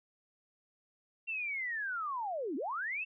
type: linear two-way sweep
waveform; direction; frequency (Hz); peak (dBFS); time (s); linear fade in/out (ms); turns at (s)
sine; down then up; 2734 to 246.9 to 2734; -34; 1.27-3.05; 20; 2.56
effects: none